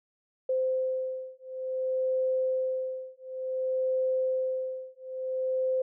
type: beating tone pair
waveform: sine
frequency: 518 / 518.56 Hz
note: C5 / C5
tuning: -17 / -16 cents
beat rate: 0.56 Hz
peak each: -30 dBFS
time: 0.49-5.82 s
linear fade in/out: 5 ms
effects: none